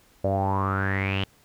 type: tone with low-pass filter sweep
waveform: sawtooth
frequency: 97 Hz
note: G2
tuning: 18 cents flat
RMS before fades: -25 dBFS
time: 0.24-1.24 s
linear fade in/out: 5 ms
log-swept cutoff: 580 to 3100 Hz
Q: 9.4
effects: pink hiss -59 dBFS RMS until 1.44 s